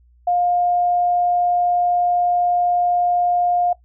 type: tone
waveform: sine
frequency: 708 Hz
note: F5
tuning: 23 cents sharp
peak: -15 dBFS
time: 0.27-3.73 s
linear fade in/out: 5 ms
effects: noise-tail reverb RT60 0.1 s tail -17 dB re dry + added 60 Hz sine -50 dBFS peak until 3.84 s